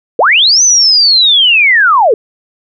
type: linear two-way sweep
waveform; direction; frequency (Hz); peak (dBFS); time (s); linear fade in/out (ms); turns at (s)
sine; up then down; 392 to 6180 to 392; -4; 0.19-2.14; 2; 0.63
effects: none